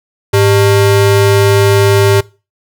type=ring-modulated tone; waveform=square; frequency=250.2 Hz; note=B3; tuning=23 cents sharp; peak=-4 dBFS; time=0.33-2.21 s; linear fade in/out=10 ms; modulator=145 Hz; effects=noise-tail reverb RT60 0.3 s tail -21 dB re dry